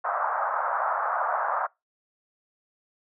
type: band-pass noise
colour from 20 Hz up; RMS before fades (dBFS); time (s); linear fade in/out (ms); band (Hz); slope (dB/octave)
white; -27; 0.04-1.67; 10; 620 to 1400; 48
effects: noise-tail reverb RT60 0.2 s tail -23 dB re dry